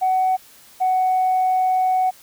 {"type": "tone pair in turn", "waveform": "sine", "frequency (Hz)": [749, 744.7], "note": ["F#5", "F#5"], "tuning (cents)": [21, 11], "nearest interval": "unison", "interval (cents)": 10, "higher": "first", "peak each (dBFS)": -14, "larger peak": "neither", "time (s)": [[0.01, 0.37], [0.8, 2.11]], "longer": "second", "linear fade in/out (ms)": 20, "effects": ["tanh soft clip ceiling -12 dBFS", "white hiss -48 dBFS RMS until 2.22 s"]}